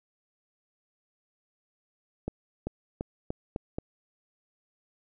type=accelerating click train; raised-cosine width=2 ms; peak=-18 dBFS; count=6; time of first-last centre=2.28-3.785 s; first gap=390 ms; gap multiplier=0.87; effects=none